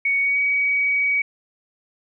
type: tone with pitch glide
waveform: sine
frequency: 2231 to 2263 Hz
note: C#7 to C#7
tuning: +11 to +35 cents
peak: -17 dBFS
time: 0.05-1.22 s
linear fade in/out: 5 ms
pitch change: +24 cents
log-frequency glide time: 0.21-0.39 s
effects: none